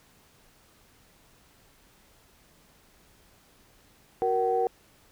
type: tone cluster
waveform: sine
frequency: 371.8 / 468.1 / 758 Hz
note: F#4 / A#4 / F#5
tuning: +8 / +7 / +42 cents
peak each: -31 / -25 / -26 dBFS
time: 4.22-4.67 s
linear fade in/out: 0 ms
effects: tanh soft clip ceiling -13 dBFS + pink hiss -60 dBFS RMS until 5.11 s